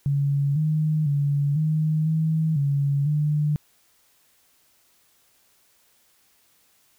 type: tone with pitch steps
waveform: sine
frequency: 141.2 / 154.7 / 142.9 / 155.6 / 158.9 / 141.1 / 149.7 Hz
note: C#3 / D#3 / D3 / D#3 / D#3 / C#3 / D3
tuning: +32 / -10 / -47 / 0 / +37 / +31 / +33 cents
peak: -19 dBFS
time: 0.06-3.56 s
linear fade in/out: 0 ms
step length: 500 ms
effects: white hiss -62 dBFS RMS until 6.98 s